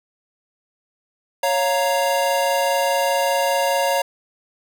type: chord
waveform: square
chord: Bb minor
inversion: first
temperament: equal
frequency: 554.4 / 698.5 / 932.3 Hz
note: Db5 / F5 / Bb5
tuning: 0 / 0 / 0 cents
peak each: -21 / -24 / -23 dBFS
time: 1.43-4.02 s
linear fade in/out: 5 ms
effects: none